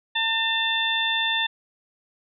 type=harmonic tone with a mistuned harmonic; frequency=900 Hz; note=A5; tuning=39 cents sharp; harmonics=1 / 2 / 3 / 4; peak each=-30 / -26 / -29 / -24 dBFS; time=0.15-1.47 s; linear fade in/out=10 ms; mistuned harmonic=4; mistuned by=-27 cents; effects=none